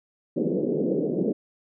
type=band-pass noise; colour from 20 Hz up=white; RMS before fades=-25 dBFS; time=0.36-1.33 s; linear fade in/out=10 ms; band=160 to 490 Hz; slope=48 dB/octave; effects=none